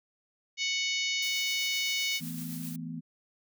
harmonic tone, 740 Hz, F#5, in tune, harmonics 3 / 4 / 5 / 6 / 7 / 8 / 9, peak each -32 / -34 / -36 / -38 / -39 / -40 / -41 dBFS, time 0.57-2.21 s, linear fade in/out 50 ms
blue noise with tremolo, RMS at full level -42 dBFS, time 1.22-2.76 s, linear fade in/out 5 ms, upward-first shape sine, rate 7.8 Hz, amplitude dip 35%
sine chord, E suspended fourth, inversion none, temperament equal, 164.81 / 220 / 246.9 Hz, E3 / A3 / B3, 0 / 0 / 0 cents, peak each -38 / -44 / -39 dBFS, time 2.2-3.01 s, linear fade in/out 20 ms
effects none

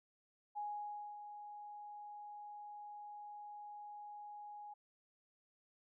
sine tone with ADSR envelope, 830.6 Hz, G#5, in tune, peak -39 dBFS, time 0.55-4.74 s, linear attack 27 ms, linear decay 590 ms, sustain -9 dB, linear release 10 ms, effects none

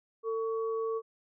sine tone pair together, 448.8 / 1124.4 Hz, A4 / C#6, +34 / +24 cents, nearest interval octave + major third, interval 1590 cents, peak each -30 / -39 dBFS, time 0.23-1.02 s, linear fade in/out 50 ms, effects none

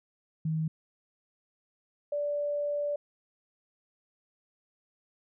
sine tone pair in turn, 158.5 / 582.7 Hz, D#3 / D5, +32 / -14 cents, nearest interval octave + major seventh, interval 2254 cents, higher second, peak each -27 / -28 dBFS, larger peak first, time 0.45-0.68 / 2.12-2.96 s, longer second, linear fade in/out 5 ms, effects none

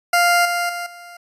20% pulse tone with level steps, 698.5 Hz, F5, in tune, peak -8 / -14 / -20 / -32 dBFS, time 0.13-1.17 s, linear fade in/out 5 ms, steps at 0.45 / 0.69 / 0.86 s, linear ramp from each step 5 ms, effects resampled to 32000 Hz

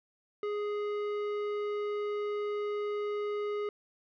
sine tone with tanh clipping, 415.3 Hz, G#4, in tune, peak -33 dBFS, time 0.43-3.69 s, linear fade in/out 2 ms, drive 13 dB, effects none

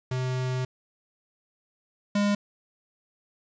square tone pair in turn, 128.2 / 204.1 Hz, C3 / G#3, -35 / -30 cents, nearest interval minor sixth, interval 805 cents, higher second, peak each -27 / -22 dBFS, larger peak second, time 0.11-0.65 / 2.15-2.35 s, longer first, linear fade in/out 5 ms, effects resampled to 16000 Hz + 9-bit

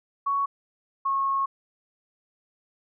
sine tone pair in turn, 1115 / 1092.1 Hz, C#6 / C#6, +10 / -26 cents, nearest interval unison, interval 36 cents, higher first, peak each -22 dBFS, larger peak neither, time 0.26-0.46 / 1.05-1.46 s, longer second, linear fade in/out 10 ms, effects none

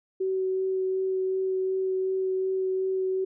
sine tone with vibrato, 377.7 Hz, F#4, 36 cents sharp, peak -24 dBFS, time 0.2-3.25 s, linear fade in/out 10 ms, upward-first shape sine, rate 2.7 Hz, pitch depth 9 cents each way, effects none

